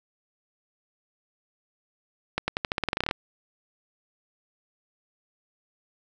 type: accelerating click train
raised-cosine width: 0.3 ms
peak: -9 dBFS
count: 15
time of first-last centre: 2.38-3.111 s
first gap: 100 ms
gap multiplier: 0.89
effects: none